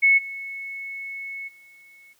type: tone with level steps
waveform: sine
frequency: 2200 Hz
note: C#7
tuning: 14 cents flat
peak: -13 / -31 / -48 dBFS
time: 0.02-2.14 s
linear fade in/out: 20 ms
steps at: 0.17 / 1.47 s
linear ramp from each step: 20 ms
effects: white hiss -63 dBFS RMS until 2.19 s